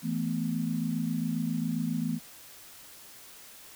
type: chord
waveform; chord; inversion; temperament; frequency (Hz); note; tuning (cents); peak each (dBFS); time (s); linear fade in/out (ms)
sine; E suspended fourth; none; just; 164.81 / 219.8 / 247.2; E3 / A3 / B3; 0 / -2 / +2; -32; 0.02-2.2; 50
effects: white hiss -50 dBFS RMS until 3.75 s